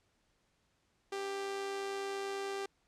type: tone with amplitude modulation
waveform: sawtooth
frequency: 394.1 Hz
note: G4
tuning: 9 cents sharp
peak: -31 dBFS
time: 1.12-2.66 s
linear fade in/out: 5 ms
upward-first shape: sine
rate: 109 Hz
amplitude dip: 35%
effects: pink hiss -75 dBFS RMS until 2.87 s + low-pass 8000 Hz 12 dB/octave